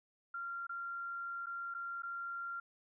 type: tone with dropouts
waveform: sine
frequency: 1383 Hz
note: F6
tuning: 17 cents flat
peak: -39 dBFS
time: 0.34-2.6 s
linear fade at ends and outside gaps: 5 ms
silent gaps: 0.669-0.693 / 1.46-1.467 / 1.741-1.747 / 2.022-2.032 s
effects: none